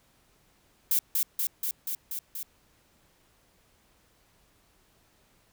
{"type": "noise with echo", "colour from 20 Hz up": "violet", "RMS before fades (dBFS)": -24, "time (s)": [0.91, 0.99], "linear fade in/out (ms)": 2, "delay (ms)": 240, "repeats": 6, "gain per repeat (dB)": -2, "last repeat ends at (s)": 2.43, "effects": ["pink hiss -65 dBFS RMS until 5.52 s"]}